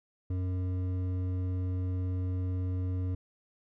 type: tone with hard clipping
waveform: sine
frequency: 91.8 Hz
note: F#2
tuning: 13 cents flat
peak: -31 dBFS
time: 0.3-3.15 s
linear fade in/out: 5 ms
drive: 9 dB
effects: none